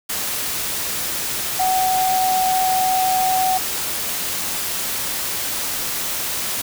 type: tone in noise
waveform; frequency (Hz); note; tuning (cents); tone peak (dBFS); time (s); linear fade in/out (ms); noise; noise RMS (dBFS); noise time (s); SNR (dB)
sine; 749; F#5; +21; -16; 1.59-3.58; 10; white; -24; 0.09-6.62; +5
effects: none